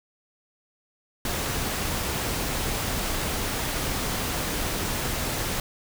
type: noise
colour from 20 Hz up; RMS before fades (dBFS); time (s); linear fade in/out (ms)
pink; -28; 1.25-5.6; 2
effects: none